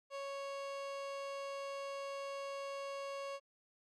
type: tone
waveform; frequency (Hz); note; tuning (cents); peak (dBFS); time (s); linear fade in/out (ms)
30% pulse; 554; C#5; -1; -38; 0.1-3.4; 50
effects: low-pass 6000 Hz 12 dB/octave + MP3 96 kbps